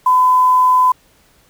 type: tone with quantisation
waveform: sine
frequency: 1010 Hz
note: B5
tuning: 39 cents sharp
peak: -8 dBFS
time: 0.06-0.92 s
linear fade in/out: 5 ms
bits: 6
effects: pink hiss -53 dBFS RMS until 1.49 s